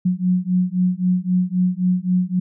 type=beating tone pair; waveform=sine; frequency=180 / 183.8 Hz; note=F#3 / F#3; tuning=-47 / -11 cents; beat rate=3.8 Hz; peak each=-19 dBFS; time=0.05-2.4 s; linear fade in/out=10 ms; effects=none